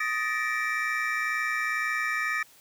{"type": "tone cluster", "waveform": "triangle", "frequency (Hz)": [1249, 1766, 1888, 2328], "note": ["D#6", "A6", "A#6", "D7"], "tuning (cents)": [6, 6, 22, -16], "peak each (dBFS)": -30, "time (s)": [0, 2.43], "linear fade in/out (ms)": 5, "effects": ["white hiss -56 dBFS RMS until 2.6 s"]}